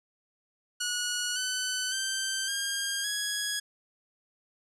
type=tone with pitch steps; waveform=10% pulse; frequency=1458 / 1507.7 / 1559 / 1612.2 / 1667.1 Hz; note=F#6 / F#6 / G6 / G6 / G#6; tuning=-26 / +32 / -10 / +48 / +6 cents; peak=-20 dBFS; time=0.8-3.6 s; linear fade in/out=10 ms; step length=560 ms; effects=low-pass 11000 Hz 12 dB/octave